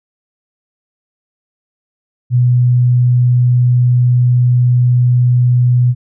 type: tone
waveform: sine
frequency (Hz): 123.47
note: B2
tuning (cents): 0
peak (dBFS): -7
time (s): 2.3-5.95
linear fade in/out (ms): 50
effects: none